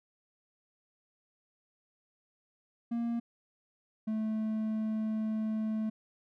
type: tone pair in turn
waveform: triangle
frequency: 234 / 218 Hz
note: A#3 / A3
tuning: +7 / -16 cents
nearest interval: minor second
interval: 123 cents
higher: first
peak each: -28 dBFS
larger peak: neither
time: 2.91-3.2 / 4.07-5.9 s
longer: second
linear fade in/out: 10 ms
effects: none